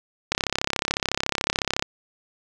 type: click train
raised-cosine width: 0.2 ms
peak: -4 dBFS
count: 52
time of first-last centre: 0.32-1.824 s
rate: 33.9 Hz
effects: none